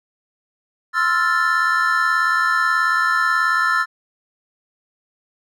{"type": "chord", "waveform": "triangle", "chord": "F major seventh", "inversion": "second", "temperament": "equal", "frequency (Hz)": [1046.5, 1318.5, 1396.9, 1760], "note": ["C6", "E6", "F6", "A6"], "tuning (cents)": [0, 0, 0, 0], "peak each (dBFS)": [-24, -18, -19, -18], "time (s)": [0.93, 3.86], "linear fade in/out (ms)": 50, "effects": []}